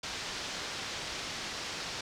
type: low-pass noise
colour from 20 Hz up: white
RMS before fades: -39 dBFS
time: 0.03-2.01 s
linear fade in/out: 5 ms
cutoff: 5700 Hz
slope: 24 dB/octave
effects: none